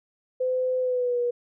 sine tone with pitch glide, 510 to 483.3 Hz, C5 to B4, -44 to -38 cents, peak -22 dBFS, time 0.4-1.31 s, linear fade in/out 10 ms, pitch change -94 cents, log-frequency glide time 0.8-1.2 s, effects none

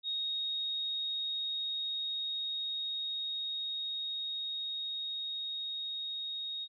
sine tone with level ramp, 3744 Hz, A#7, 7 cents sharp, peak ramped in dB -32 to -36 dBFS, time 0.03-6.68 s, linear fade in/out 50 ms, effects none

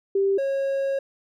sine / triangle tone pair in turn, 392.5 / 546.2 Hz, G4 / C#5, +2 / -26 cents, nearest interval tritone, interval 572 cents, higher second, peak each -18 / -20 dBFS, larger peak first, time 0.15-0.38 / 0.38-0.99 s, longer second, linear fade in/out 5 ms, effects none

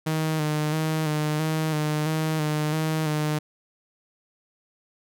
sawtooth tone with vibrato, 154.7 Hz, D#3, 10 cents flat, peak -19 dBFS, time 0.06-3.39 s, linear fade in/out 10 ms, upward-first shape square, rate 1.5 Hz, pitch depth 31 cents each way, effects none

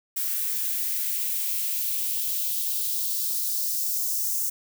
violet noise with high-pass filter sweep, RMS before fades -27 dBFS, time 0.16-4.5 s, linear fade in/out 10 ms, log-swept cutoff 1400 to 6500 Hz, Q 1.8, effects none

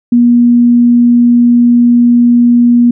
sine tone, 240 Hz, B3, 49 cents flat, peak -3 dBFS, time 0.12-2.91 s, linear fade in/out 5 ms, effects none

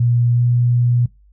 sine tone with pitch glide, 120 to 121.32 Hz, B2 to B2, -49 to -30 cents, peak -12 dBFS, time 0-1.06 s, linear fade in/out 5 ms, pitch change +19 cents, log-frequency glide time 0.34-0.4 s, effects noise-tail reverb RT60 0.2 s tail -20 dB re dry + added 50 Hz sine -47 dBFS peak until 1.32 s

